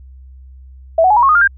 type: tone with pitch steps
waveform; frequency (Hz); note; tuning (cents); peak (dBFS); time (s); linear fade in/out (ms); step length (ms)
sine; 655 / 743.8 / 844.5 / 959 / 1088.9 / 1236.5 / 1404 / 1594.3; E5 / F#5 / G#5 / A#5 / C#6 / D#6 / F6 / G6; -11 / +9 / +29 / +49 / -31 / -11 / +9 / +29; -7; 0.98-1.476; 5; 62
effects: added 65 Hz sine -35 dBFS peak until 1.57 s